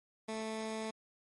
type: tone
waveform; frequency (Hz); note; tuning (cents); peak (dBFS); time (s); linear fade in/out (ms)
15% pulse; 220; A3; 0; -31; 0.28-0.91; 10
effects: MP3 48 kbps